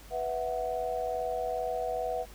sine chord, B suspended fourth, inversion none, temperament just, 493.9 / 658.5 / 740.8 Hz, B4 / E5 / F#5, 0 / -2 / +2 cents, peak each -34 dBFS, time 0.1-2.26 s, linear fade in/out 50 ms, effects added 50 Hz sine -49 dBFS peak until 2.34 s + pink hiss -53 dBFS RMS until 2.34 s

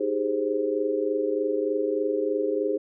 sine chord, Ab major seventh, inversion second, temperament equal, 311.1 / 392 / 415.3 / 523.3 Hz, Eb4 / G4 / Ab4 / C5, 0 / 0 / 0 / 0 cents, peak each -30 / -30 / -26 / -29 dBFS, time 0-2.78 s, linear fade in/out 10 ms, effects none

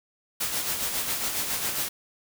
white noise with tremolo, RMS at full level -27 dBFS, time 0.4-1.89 s, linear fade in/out 10 ms, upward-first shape sine, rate 7.3 Hz, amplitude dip 45%, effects none

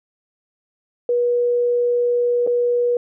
sine tone with dropouts, 483.6 Hz, B4, 36 cents flat, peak -15 dBFS, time 1.09-2.97 s, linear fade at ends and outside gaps 2 ms, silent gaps 2.466-2.473 s, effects none

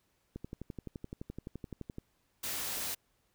click train, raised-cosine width 3 ms, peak -28 dBFS, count 20, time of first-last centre 0.36-1.984 s, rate 11.7 Hz
white noise, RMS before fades -37 dBFS, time 2.43-2.95 s, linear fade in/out 10 ms
effects pink hiss -75 dBFS RMS until 3.34 s

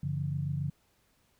sine tone cluster, 94.6 / 142 / 169.2 Hz, F#2 / C#3 / E3, +39 / +42 / +45 cents, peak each -38 / -31 / -38 dBFS, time 0.03-0.7 s, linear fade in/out 5 ms, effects pink hiss -70 dBFS RMS until 1.39 s

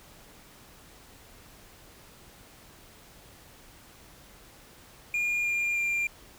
triangle tone with pitch steps, 2420 / 2403 / 2387 Hz, D#7 / D7 / D7, -49 / +39 / +28 cents, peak -24 dBFS, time 5.14-6.07 s, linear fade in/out 2 ms, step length 310 ms, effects pink hiss -53 dBFS RMS until 6.38 s

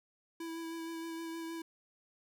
square tone with vibrato, 329.6 Hz, E4, in tune, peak -40 dBFS, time 0.4-1.62 s, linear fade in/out 5 ms, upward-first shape sine, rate 6.4 Hz, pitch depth 16 cents each way, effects none

